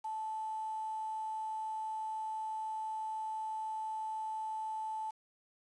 sine tone with quantisation, 874 Hz, A5, 12 cents flat, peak -36 dBFS, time 0.04-5.11 s, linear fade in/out 10 ms, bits 9, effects resampled to 24000 Hz

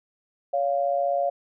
sine tone pair together, 563.1 / 698.5 Hz, C#5 / F5, +27 / 0 cents, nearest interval major third, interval 373 cents, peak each -24 dBFS, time 0.53-1.3 s, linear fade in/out 10 ms, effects none

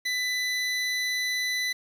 25% pulse tone, 1996 Hz, B6, 18 cents sharp, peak -22 dBFS, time 0.05-1.73 s, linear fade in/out 10 ms, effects low-pass 10000 Hz 12 dB/octave + 8-bit

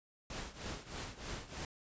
pink noise with tremolo, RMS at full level -41 dBFS, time 0.3-1.65 s, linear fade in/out 2 ms, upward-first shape triangle, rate 3.2 Hz, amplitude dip 85%, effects resampled to 16000 Hz

